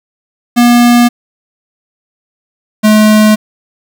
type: tone pair in turn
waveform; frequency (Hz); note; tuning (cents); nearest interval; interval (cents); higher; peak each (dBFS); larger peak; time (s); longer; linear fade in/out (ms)
square; 240.3 / 214.1; B3 / A3; -47 / -47; major second; 200; first; -4; neither; 0.56-1.09 / 2.83-3.36; neither; 20
effects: 7-bit